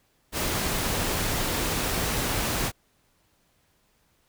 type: noise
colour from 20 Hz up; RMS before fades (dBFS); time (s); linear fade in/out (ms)
pink; -27; 0.32-2.72; 50
effects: pink hiss -67 dBFS RMS until 4.28 s

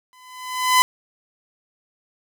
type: tone with exponential growth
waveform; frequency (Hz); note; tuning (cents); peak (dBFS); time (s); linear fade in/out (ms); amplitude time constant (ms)
sawtooth; 1011; B5; +40; -6; 0.13-0.82; 0; 150
effects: none

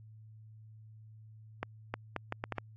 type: accelerating click train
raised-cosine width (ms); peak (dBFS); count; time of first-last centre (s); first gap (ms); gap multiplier
0.5; -19; 7; 1.63-2.583; 310; 0.72
effects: added 109 Hz sine -51 dBFS peak until 2.76 s + AAC 32 kbps

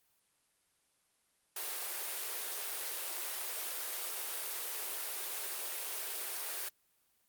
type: high-pass noise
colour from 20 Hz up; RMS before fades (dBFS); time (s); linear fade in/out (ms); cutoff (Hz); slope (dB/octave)
white; -39; 1.56-6.69; 5; 340; 96
effects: white hiss -74 dBFS RMS until 7.28 s + Opus 32 kbps

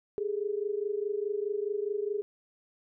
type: tone pair together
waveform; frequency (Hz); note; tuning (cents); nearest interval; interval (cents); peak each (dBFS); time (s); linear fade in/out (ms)
sine; 403.8 / 428.6; G#4 / A4; -49 / -45; minor second; 104; -31 / -33; 0.18-2.22; 0
effects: none

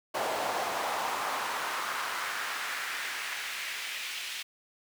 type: noise with high-pass filter sweep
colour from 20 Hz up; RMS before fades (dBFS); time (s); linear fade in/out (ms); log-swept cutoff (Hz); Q
brown; -34; 0.14-4.43; 10; 650 to 2800; 1.7
effects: none

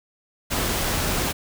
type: noise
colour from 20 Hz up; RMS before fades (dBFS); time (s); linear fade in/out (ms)
pink; -24; 0.5-1.33; 20
effects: none

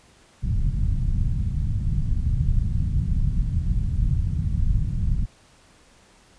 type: low-pass noise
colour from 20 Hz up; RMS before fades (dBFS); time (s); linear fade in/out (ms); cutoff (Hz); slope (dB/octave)
pink; -22; 0.42-5.26; 20; 150; 24
effects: pink hiss -55 dBFS RMS until 6.38 s + resampled to 22050 Hz

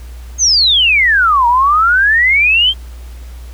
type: exponential two-way sweep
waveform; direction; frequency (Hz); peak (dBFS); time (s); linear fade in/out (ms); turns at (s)
sine; down then up; 6580 to 932.3 to 3223; -7; 0.38-2.74; 50; 1.47
effects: added 60 Hz sine -27 dBFS peak until 3.53 s + pink hiss -43 dBFS RMS until 3.53 s

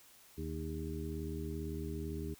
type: harmonic tone with a mistuned harmonic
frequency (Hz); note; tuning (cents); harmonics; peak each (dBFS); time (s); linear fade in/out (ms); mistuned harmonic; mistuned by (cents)
77.78; D#2; 0; 1 / 2 / 3 / 4 / 5; -41 / -44 / -46 / -45 / -45; 0.37-2.35; 20; 5; +62
effects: white hiss -61 dBFS RMS until 2.39 s

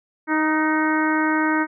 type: harmonic tone with a mistuned harmonic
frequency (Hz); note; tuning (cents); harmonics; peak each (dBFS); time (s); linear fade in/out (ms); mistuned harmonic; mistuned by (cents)
311.9; D#4; +4; 1 / 2 / 3 / 4 / 5 / 6 / 7; -20 / -31 / -25 / -28 / -25 / -28 / -32; 0.27-1.67; 50; 5; -27
effects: none

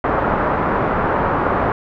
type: low-pass noise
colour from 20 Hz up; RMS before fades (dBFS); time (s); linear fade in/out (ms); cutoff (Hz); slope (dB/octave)
white; -18; 0.04-1.72; 2; 1300; 24
effects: none

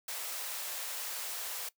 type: high-pass noise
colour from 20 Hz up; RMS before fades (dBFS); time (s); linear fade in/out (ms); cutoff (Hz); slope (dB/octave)
white; -39; 0.08-1.69; 5; 450; 48
effects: noise-tail reverb RT60 0.1 s tail -19 dB re dry

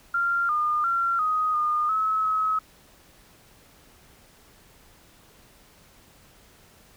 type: tone with pitch steps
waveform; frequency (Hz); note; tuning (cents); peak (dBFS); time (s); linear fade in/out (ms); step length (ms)
sine; 1387 / 1214 / 1370 / 1251 / 1219 / 1291 / 1282; F6 / D#6 / F6 / D#6 / D#6 / E6 / E6; -12 / -43 / -34 / +9 / -36 / -37 / -49; -21; 0.14-2.59; 5; 350
effects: pink hiss -55 dBFS RMS until 6.96 s

